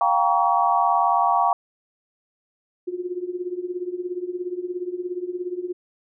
sine chord, G half-diminished seventh, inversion third, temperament just, 705.6 / 784 / 940.8 / 1128.9 Hz, F5 / G5 / Bb5 / Db6, +18 / 0 / +16 / +31 cents, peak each -22 dBFS, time 0.01-1.53 s, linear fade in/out 2 ms
sine tone with tremolo, 358.6 Hz, F4, 46 cents sharp, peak -22 dBFS, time 2.87-5.73 s, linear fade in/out 10 ms, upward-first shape triangle, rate 17 Hz, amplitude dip 90%
effects none

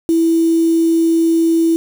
sine tone with quantisation, 329.6 Hz, E4, in tune, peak -10 dBFS, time 0.09-1.76 s, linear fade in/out 0 ms, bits 5, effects none

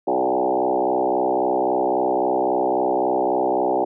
sine tone with frequency modulation, 576 Hz, D5, 34 cents flat, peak -17 dBFS, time 0.07-3.85 s, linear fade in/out 10 ms, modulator 63.7 Hz, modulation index 4.3, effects none

